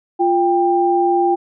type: tone pair together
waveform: sine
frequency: 349.2 / 792.1 Hz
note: F4 / G5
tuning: 0 / +18 cents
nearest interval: octave + major second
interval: 1418 cents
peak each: -15 dBFS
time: 0.19-1.36 s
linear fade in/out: 20 ms
effects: none